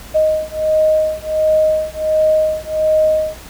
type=beating tone pair; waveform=sine; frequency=622.3 / 623.7 Hz; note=D#5 / D#5; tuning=0 / +4 cents; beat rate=1.4 Hz; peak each=-15 dBFS; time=0.14-3.38 s; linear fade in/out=20 ms; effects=added 60 Hz sine -37 dBFS peak until 3.49 s + pink hiss -37 dBFS RMS until 3.49 s